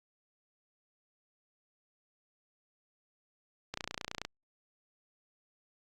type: click train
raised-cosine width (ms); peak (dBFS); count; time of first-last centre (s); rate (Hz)
0.2; -19; 16; 3.74-4.25; 29.4
effects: Opus 48 kbps